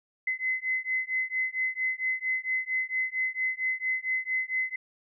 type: beating tone pair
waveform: sine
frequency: 2039 / 2043.4 Hz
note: C7 / C7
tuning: -45 / -42 cents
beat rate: 4.4 Hz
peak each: -30 dBFS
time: 0.27-4.76 s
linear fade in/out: 5 ms
effects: none